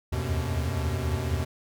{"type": "tone cluster", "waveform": "square", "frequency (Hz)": [75.5, 79.6, 90.3, 95.2, 125.5], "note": ["D2", "D#2", "F#2", "F#2", "B2"], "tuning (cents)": [48, 40, -42, 50, 28], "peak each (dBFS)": [-34, -32, -33, -38, -32], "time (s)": [0.12, 1.45], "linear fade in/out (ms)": 10, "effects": []}